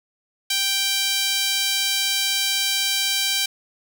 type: tone with high-pass filter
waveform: sawtooth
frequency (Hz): 784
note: G5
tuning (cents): 0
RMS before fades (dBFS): -22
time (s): 0.5-3.46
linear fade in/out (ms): 5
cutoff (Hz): 3300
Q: 1.5
effects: none